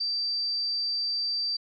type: tone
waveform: sine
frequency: 4667 Hz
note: D8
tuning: 12 cents flat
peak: -26 dBFS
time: 0-1.57 s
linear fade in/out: 10 ms
effects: none